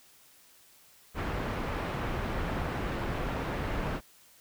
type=low-pass noise; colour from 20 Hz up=pink; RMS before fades=-33 dBFS; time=1.14-4.01 s; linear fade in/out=50 ms; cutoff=1900 Hz; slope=12 dB/octave; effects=white hiss -59 dBFS RMS until 4.4 s